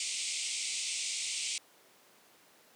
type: band-pass noise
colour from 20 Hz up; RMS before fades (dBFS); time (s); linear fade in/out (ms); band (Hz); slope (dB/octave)
white; -36; 0-1.58; 2; 2100 to 9000; 96
effects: pink hiss -61 dBFS RMS until 2.75 s + high-pass 300 Hz 12 dB/octave